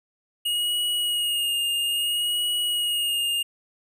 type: tone with vibrato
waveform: square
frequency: 2868 Hz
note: F7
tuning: 45 cents sharp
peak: -23 dBFS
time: 0.45-3.43 s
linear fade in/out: 10 ms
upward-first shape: sine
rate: 0.6 Hz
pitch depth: 28 cents each way
effects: none